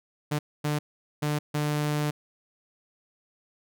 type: tone bursts at uneven times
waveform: sawtooth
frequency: 148.9 Hz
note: D3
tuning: 24 cents sharp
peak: -21 dBFS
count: 4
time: 0.31-0.39 / 0.64-0.79 / 1.22-1.39 / 1.54-2.11 s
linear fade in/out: 10 ms
effects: none